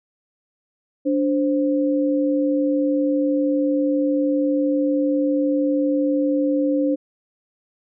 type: tone pair together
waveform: sine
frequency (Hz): 290.7 / 523.3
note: D4 / C5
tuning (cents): -18 / 0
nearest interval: minor seventh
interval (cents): 1018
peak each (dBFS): -18 / -22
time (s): 1.05-6.96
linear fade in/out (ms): 20
effects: none